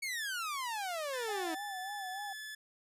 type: exponential sweep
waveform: sawtooth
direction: down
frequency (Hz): 2255 to 309.8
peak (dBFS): -32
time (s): 0.02-1.55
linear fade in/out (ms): 10
type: tone with pitch glide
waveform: sawtooth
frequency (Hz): 1763 to 1728.7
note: A6 to A6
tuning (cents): +3 to -31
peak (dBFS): -39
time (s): 1.13-2.55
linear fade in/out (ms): 5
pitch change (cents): -34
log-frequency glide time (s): 1.3-2.26
type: tone with vibrato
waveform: sine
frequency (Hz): 780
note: G5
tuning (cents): -9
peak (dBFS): -40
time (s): 1.28-2.33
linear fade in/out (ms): 5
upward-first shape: sine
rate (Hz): 3.4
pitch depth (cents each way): 100
effects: resampled to 32000 Hz